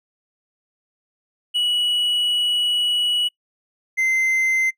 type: tone pair in turn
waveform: triangle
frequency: 2932 / 2073 Hz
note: F#7 / C7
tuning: -16 / -17 cents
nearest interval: tritone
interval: 601 cents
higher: first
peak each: -16 / -15 dBFS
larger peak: second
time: 1.54-3.29 / 3.97-4.71 s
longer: first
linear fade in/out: 20 ms
effects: noise-tail reverb RT60 0.1 s tail -24 dB re dry